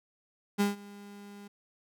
35% pulse tone with ADSR envelope, 202.7 Hz, G#3, 42 cents flat, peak -21 dBFS, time 0.58-1.48 s, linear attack 25 ms, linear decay 150 ms, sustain -23 dB, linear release 9 ms, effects none

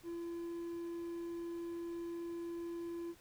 triangle tone, 340 Hz, F4, 46 cents flat, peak -38 dBFS, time 0.03-3.15 s, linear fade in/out 50 ms, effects pink hiss -63 dBFS RMS until 3.2 s

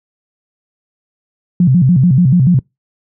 sine tone with vibrato, 152.2 Hz, D#3, 38 cents flat, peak -5 dBFS, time 1.6-2.59 s, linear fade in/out 2 ms, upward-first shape square, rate 6.9 Hz, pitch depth 270 cents each way, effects noise-tail reverb RT60 0.2 s tail -26 dB re dry + high-pass 100 Hz 12 dB/octave

